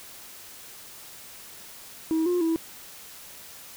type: tone with pitch steps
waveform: sine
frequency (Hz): 320.9 / 354.9 / 327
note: E4 / F4 / E4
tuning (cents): -46 / +28 / -14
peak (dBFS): -19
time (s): 2.11-2.56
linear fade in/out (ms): 0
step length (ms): 150
effects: tanh soft clip ceiling -20 dBFS + white hiss -45 dBFS RMS until 3.76 s